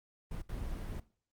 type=noise bursts at uneven times; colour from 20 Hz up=brown; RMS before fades=-39 dBFS; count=2; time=0.31-0.42 / 0.49-1 s; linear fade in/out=5 ms; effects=noise-tail reverb RT60 0.4 s tail -18 dB re dry + Opus 24 kbps